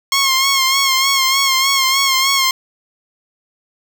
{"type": "tone with vibrato", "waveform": "10% pulse", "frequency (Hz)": 1078, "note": "C#6", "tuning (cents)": -49, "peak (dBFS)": -4, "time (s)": [0.12, 2.51], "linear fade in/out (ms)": 2, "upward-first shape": "sine", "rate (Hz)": 3.3, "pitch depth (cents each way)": 46, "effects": []}